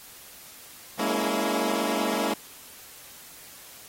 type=chord; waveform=15% pulse; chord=A# half-diminished seventh; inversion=third; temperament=equal with one note detuned; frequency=207.7 / 233.1 / 282.7 / 329.6 Hz; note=G#3 / A#3 / C#4 / E4; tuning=0 / 0 / +34 / 0 cents; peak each=-24 dBFS; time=0.99-2.34 s; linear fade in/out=5 ms; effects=white hiss -47 dBFS RMS until 3.88 s + AAC 48 kbps